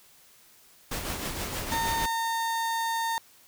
pink noise with tremolo, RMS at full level -31 dBFS, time 0.91-2.06 s, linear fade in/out 5 ms, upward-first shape triangle, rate 6.4 Hz, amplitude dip 50%
35% pulse tone, 913 Hz, A#5, 36 cents flat, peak -25 dBFS, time 1.72-3.18 s, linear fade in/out 0 ms
effects white hiss -57 dBFS RMS until 3.47 s

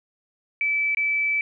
sine tone with dropouts, 2310 Hz, D7, 29 cents flat, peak -20 dBFS, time 0.61-1.41 s, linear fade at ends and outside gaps 1 ms, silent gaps 0.948-0.971 s, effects none

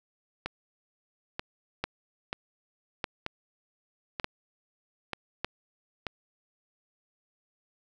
two click trains, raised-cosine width 0.3 ms, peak -16 / -13 dBFS, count 7 / 4, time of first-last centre 0.46-6.067 / 1.84-5.446 s, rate 1.07 / 0.832 Hz, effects none

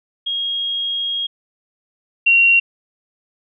sine tone pair in turn, 3269 / 2749 Hz, G#7 / F7, -28 / -28 cents, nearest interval minor third, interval 300 cents, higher first, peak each -19 / -9 dBFS, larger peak second, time 0.26-1.27 / 2.26-2.6 s, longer first, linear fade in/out 10 ms, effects none

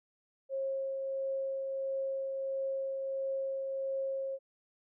sine tone with tremolo, 539 Hz, C#5, 49 cents flat, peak -31 dBFS, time 0.49-4.39 s, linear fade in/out 50 ms, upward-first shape triangle, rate 1.5 Hz, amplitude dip 30%, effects none

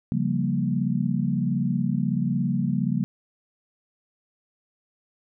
sine chord, G half-diminished seventh, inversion second, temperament equal, 138.59 / 174.61 / 196 / 233.1 Hz, Db3 / F3 / G3 / Bb3, 0 / 0 / 0 / 0 cents, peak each -27 dBFS, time 0.12-3.04 s, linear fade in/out 0 ms, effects none

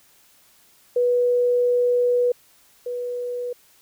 sine tone pair in turn, 489.3 / 489.3 Hz, B4 / B4, -16 / -16 cents, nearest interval unison, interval 0 cents, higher neither, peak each -16 / -25 dBFS, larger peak first, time 0.96-2.32 / 2.86-3.53 s, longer first, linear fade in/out 5 ms, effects white hiss -56 dBFS RMS until 3.81 s

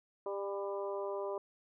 harmonic tone with a mistuned harmonic, 198.9 Hz, G3, 25 cents sharp, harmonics 2 / 3 / 4 / 5 / 6, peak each -38 / -40 / -49 / -44 / -51 dBFS, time 0.26-1.38 s, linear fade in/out 2 ms, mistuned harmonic 4, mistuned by +16 cents, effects none

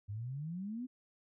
sine exponential sweep, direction up, 98 to 261.6 Hz, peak -38 dBFS, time 0.08-0.87 s, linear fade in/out 20 ms, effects none

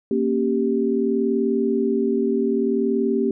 sine chord, G diminished, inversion first, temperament equal with one note detuned, 233.1 / 273.7 / 392 Hz, Bb3 / Db4 / G4, 0 / -22 / 0 cents, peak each -22 / -24 / -21 dBFS, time 0.11-3.31 s, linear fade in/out 2 ms, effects none

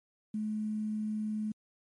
sine tone with quantisation, 214.2 Hz, A3, 46 cents flat, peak -31 dBFS, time 0.34-1.52 s, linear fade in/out 5 ms, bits 10, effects MP3 48 kbps

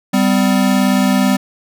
square tone pair together, 196 / 254.2 Hz, G3 / C4, 0 / -50 cents, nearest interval perfect fourth, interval 450 cents, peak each -14 / -15 dBFS, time 0.13-1.37 s, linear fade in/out 10 ms, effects none

